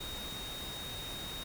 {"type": "tone in noise", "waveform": "sine", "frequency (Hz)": 3729, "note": "A#7", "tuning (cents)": 0, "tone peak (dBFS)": -42, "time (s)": [0, 1.44], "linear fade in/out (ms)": 10, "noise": "pink", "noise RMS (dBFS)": -44, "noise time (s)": [0, 1.44], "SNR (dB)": -1, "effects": []}